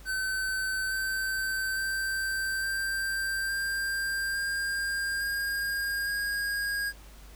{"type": "tone with pitch steps", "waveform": "square", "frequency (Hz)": [1530, 1544.2, 1558.5, 1573, 1587.6, 1602.4, 1617.2, 1632.3], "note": ["G6", "G6", "G6", "G6", "G6", "G6", "G#6", "G#6"], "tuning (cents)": [-42, -26, -11, 6, 22, 38, -46, -30], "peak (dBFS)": -29, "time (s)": [0.05, 6.93], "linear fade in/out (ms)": 50, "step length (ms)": 860, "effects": ["added 50 Hz sine -47 dBFS peak until 7.35 s", "pink hiss -54 dBFS RMS until 7.35 s"]}